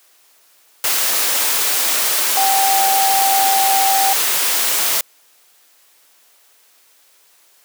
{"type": "tone in noise", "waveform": "sine", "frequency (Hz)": 779, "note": "G5", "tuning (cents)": -11, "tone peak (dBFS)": -14, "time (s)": [2.37, 4.13], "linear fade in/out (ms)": 2, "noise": "white", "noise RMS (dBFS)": -17, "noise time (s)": [0.84, 5.01], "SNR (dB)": 0, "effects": ["white hiss -53 dBFS RMS until 7.64 s", "high-pass 400 Hz 12 dB/octave"]}